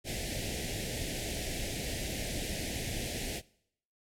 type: band-stop noise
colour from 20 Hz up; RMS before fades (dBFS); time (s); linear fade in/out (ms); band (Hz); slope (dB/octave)
pink; -36; 0.04-3.42; 50; 740 to 1800; 48
effects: noise-tail reverb RT60 0.7 s tail -22 dB re dry + low-pass 12000 Hz 12 dB/octave